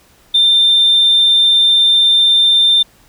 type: tone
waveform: sine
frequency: 3588 Hz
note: A7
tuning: 33 cents sharp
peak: -6 dBFS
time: 0.34-2.83 s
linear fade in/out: 10 ms
effects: tanh soft clip ceiling -3 dBFS + pink hiss -49 dBFS RMS until 3.08 s